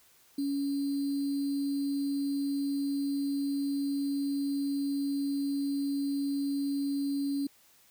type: tone with sample-and-hold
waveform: sine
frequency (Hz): 280.2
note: C#4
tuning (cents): +19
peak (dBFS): -28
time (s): 0.38-7.47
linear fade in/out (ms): 5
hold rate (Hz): 4410
effects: white hiss -62 dBFS RMS until 7.9 s